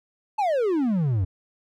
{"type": "exponential sweep", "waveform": "triangle", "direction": "down", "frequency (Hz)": [886, 87.1], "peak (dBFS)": -18, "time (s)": [0.38, 1.25], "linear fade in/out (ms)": 10, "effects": []}